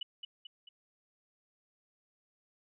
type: tone with echo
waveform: sine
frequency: 2960 Hz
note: F#7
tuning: in tune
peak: -35 dBFS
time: 0.01-0.03 s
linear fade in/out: 5 ms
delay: 220 ms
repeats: 3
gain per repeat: -5 dB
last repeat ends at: 0.69 s
effects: none